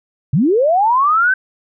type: linear sweep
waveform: sine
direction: up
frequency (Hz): 116.54 to 1561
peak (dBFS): -10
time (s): 0.33-1.34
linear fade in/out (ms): 5
effects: none